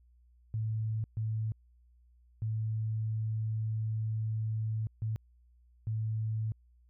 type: tone bursts at uneven times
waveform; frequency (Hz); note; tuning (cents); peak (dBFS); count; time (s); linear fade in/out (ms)
sine; 110; A2; 0; -30; 5; 0.54-1.04 / 1.17-1.52 / 2.42-4.87 / 5.02-5.16 / 5.87-6.52; 0
effects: added 60 Hz sine -60 dBFS peak until 6.89 s

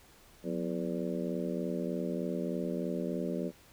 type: harmonic tone with a mistuned harmonic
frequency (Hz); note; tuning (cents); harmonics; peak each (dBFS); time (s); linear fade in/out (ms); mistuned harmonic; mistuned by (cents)
83.3; E2; +19; 2 / 3 / 4 / 5 / 6 / 7; -36 / -38 / -39 / -40 / -41 / -41; 0.43-3.52; 50; 2; +140
effects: pink hiss -59 dBFS RMS until 3.72 s

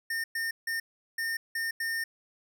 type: tone bursts at uneven times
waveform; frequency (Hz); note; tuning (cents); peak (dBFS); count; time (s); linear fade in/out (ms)
square; 1820; A#6; -42; -30; 6; 0.1-0.24 / 0.35-0.51 / 0.67-0.8 / 1.18-1.37 / 1.55-1.71 / 1.8-2.04; 5
effects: none

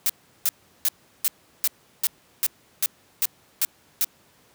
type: noise bursts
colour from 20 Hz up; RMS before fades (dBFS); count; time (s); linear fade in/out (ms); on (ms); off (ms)
blue; -21; 11; 0.06-4.045; 0; 35; 360
effects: pink hiss -58 dBFS RMS until 4.54 s + high-pass 100 Hz 12 dB/octave

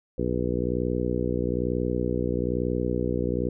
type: harmonic tone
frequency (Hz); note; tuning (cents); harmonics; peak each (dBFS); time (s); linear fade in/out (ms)
61.1; B1; -18; 1 / 2 / 3 / 4 / 5 / 6 / 7 / 8; -32 / -32 / -32 / -32 / -32 / -32 / -32 / -32; 0.18-3.49; 5
effects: none

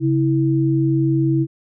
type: tone pair together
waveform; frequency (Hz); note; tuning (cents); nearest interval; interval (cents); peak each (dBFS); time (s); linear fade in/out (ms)
sine; 137.07 / 326; C#3 / E4; -19 / -19; octave + minor third; 1500; -17; 0-1.47; 50
effects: none

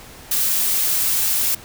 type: noise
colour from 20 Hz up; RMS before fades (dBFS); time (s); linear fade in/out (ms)
blue; -19; 0.31-1.55; 5
effects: pink hiss -41 dBFS RMS until 1.64 s

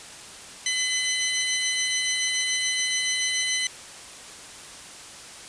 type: tone pair together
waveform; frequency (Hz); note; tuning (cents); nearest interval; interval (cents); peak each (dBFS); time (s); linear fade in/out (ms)
20% pulse; 2023 / 3031; B6 / F#7; +41 / +41; perfect fifth; 700; -20 / -22; 0.66-3.67; 2
effects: white hiss -42 dBFS RMS until 5.48 s + resampled to 22050 Hz

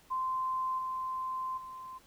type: tone with level steps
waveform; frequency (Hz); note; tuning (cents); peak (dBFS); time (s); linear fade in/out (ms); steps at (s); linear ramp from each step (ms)
sine; 1038; C6; -14; -30 / -33 / -42; 0.1-1.99; 20; 0.78 / 1.57; 10
effects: pink hiss -62 dBFS RMS until 2.06 s

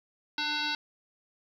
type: tone with frequency modulation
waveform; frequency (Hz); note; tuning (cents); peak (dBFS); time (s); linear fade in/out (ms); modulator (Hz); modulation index
sine; 2692; E7; +36; -28; 0.38-0.75; 2; 599; 3.3
effects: 10-bit

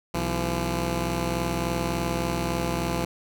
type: tone pair together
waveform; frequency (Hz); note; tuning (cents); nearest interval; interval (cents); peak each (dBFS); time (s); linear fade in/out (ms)
10% pulse; 63.46 / 170; B1 / F3; +48 / -46; octave + perfect fourth; 1706; -20 / -19; 0.14-3.05; 5
effects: none

